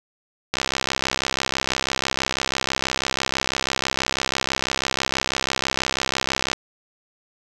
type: click train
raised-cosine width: 0.2 ms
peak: -3 dBFS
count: 397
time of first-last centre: 0.54-6.531 s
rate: 66.1 Hz
effects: none